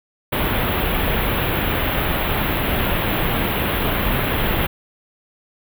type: band-stop noise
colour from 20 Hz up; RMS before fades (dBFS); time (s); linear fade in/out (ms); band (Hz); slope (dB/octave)
pink; -20; 0.32-4.67; 10; 3500 to 12000; 48
effects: none